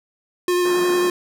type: tone with vibrato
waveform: square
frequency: 356.5 Hz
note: F4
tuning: 36 cents sharp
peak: -17 dBFS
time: 0.48-1.1 s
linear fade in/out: 2 ms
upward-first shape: sine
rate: 11 Hz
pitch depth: 14 cents each way
type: band-pass noise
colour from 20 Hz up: pink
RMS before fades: -31 dBFS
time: 0.65-1.1 s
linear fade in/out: 5 ms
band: 170 to 1900 Hz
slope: 96 dB/octave
effects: none